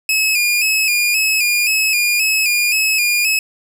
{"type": "tone with vibrato", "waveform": "sawtooth", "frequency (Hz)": 2500, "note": "D#7", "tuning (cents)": 8, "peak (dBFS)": -10, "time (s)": [0.09, 3.39], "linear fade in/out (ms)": 2, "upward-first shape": "square", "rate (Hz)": 1.9, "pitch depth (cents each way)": 54, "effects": []}